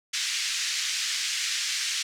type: band-pass noise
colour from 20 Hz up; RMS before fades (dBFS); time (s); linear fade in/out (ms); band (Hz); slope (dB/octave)
white; -29; 0.13-2.03; 10; 1800 to 6700; 24
effects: none